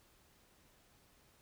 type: silence
effects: pink hiss -68 dBFS RMS until 1.41 s